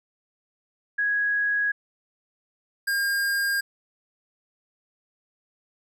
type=tone pair in turn; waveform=sine / square; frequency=1661.2 / 1612 Hz; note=G#6 / G6; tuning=0 / +48 cents; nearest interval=minor second; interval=52 cents; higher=first; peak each=-21 / -23 dBFS; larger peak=first; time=0.98-1.72 / 2.87-3.61 s; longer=neither; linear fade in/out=10 ms; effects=none